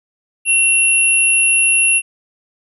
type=tone pair together; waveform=sine; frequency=2731 / 10924 Hz; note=F7 / F9; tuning=-39 / -39 cents; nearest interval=2 octaves; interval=2400 cents; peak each=-12 / -14 dBFS; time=0.45-2.02 s; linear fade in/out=50 ms; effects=none